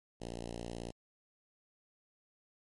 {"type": "tone with notch filter", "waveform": "5% pulse", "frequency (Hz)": 58.27, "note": "A#1", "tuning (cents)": 0, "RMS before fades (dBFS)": -43, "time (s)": [0.2, 0.92], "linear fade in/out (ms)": 20, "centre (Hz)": 1500, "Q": 0.82, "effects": ["MP3 48 kbps"]}